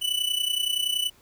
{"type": "tone with amplitude modulation", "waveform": "45% pulse", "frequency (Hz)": 2976, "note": "F#7", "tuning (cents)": 9, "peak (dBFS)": -20, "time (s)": [0.01, 1.1], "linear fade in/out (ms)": 20, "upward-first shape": "sine", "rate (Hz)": 30.6, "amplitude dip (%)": 75, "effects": ["pink hiss -58 dBFS RMS until 1.21 s"]}